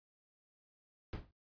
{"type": "noise with exponential decay", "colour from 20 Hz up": "brown", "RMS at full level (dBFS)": -35, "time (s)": [1.13, 1.31], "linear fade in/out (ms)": 1, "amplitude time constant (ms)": 39, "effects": ["noise-tail reverb RT60 0.1 s tail -18 dB re dry", "resampled to 11025 Hz"]}